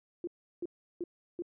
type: tone bursts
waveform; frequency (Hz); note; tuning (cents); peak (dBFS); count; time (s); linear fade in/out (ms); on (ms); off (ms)
sine; 347.6; F4; -8; -33; 4; 0.24-1.422; 2; 33; 350
effects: none